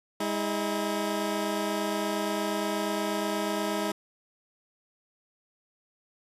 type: tone pair together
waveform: 15% pulse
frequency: 204.6 / 321.1 Hz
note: G#3 / E4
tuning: -26 / -45 cents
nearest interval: minor sixth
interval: 781 cents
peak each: -24 dBFS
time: 0.2-3.92 s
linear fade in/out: 5 ms
effects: resampled to 32000 Hz